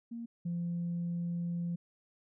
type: tone pair in turn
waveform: sine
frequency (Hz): 233.1 / 172.14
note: A#3 / F3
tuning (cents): 0 / -25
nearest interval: perfect fourth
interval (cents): 525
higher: first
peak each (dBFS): -38 / -31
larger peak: second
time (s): 0.11-0.26 / 0.45-1.76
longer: second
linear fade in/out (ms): 10
effects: tanh soft clip ceiling -29 dBFS